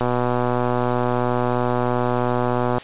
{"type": "click train", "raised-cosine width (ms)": 1, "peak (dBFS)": -7, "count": 342, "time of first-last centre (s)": [0.01, 2.782], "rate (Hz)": 123, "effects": ["white hiss -38 dBFS RMS until 2.83 s", "resampled to 8000 Hz"]}